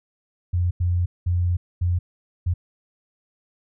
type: tone bursts at uneven times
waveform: sine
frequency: 88.3 Hz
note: F2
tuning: 20 cents sharp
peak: -18 dBFS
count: 5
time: 0.53-0.71 / 0.8-1.06 / 1.26-1.57 / 1.81-1.99 / 2.46-2.54 s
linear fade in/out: 10 ms
effects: none